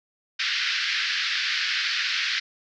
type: band-pass noise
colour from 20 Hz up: pink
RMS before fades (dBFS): -26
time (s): 0.39-2.4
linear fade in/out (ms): 10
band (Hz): 1500 to 5200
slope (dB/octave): 48
effects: none